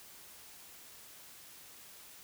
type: silence
effects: white hiss -54 dBFS RMS until 2.23 s